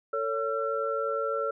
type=tone cluster; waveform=sine; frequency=448.4 / 560 / 1352 Hz; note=A4 / C#5 / E6; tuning=+33 / +18 / +43 cents; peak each=-31 dBFS; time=0.13-1.51 s; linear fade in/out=5 ms; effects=none